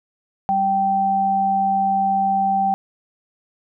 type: tone pair together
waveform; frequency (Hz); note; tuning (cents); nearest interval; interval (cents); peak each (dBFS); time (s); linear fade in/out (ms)
sine; 195.23 / 779; G3 / G5; -7 / -11; 2 octaves; 2396; -26 / -16; 0.49-2.74; 0
effects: none